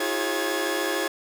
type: tone cluster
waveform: sawtooth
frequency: 324.3 / 357.4 / 409.3 / 542 / 1696 Hz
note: E4 / F4 / G#4 / C#5 / G#6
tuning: -28 / +40 / -25 / -39 / +36 cents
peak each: -27 dBFS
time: 0-1.08 s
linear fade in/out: 5 ms
effects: none